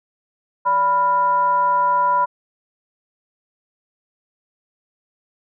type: tone with frequency modulation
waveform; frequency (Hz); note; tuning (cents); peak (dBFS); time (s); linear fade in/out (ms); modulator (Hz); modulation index
sine; 987.8; B5; 0; -14; 0.65-2.26; 20; 409; 0.45
effects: none